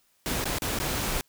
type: noise with dropouts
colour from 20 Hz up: pink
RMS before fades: -29 dBFS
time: 0.26-1.21 s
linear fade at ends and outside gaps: 0 ms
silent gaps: 0.442-0.455 / 0.585-0.62 / 0.788-0.8 s
effects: white hiss -67 dBFS RMS until 1.28 s